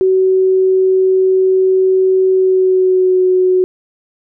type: tone with pitch glide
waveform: sine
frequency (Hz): 376.6 to 369.1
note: F#4 to F#4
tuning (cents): +31 to -4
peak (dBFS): -8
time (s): 0.01-3.64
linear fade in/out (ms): 0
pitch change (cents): -35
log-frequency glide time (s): 2.31-3.22
effects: none